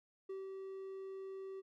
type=tone with ADSR envelope; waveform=triangle; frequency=385 Hz; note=G4; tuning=31 cents flat; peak=-39 dBFS; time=0.29-1.62 s; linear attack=8 ms; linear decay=170 ms; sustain=-3 dB; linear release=29 ms; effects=none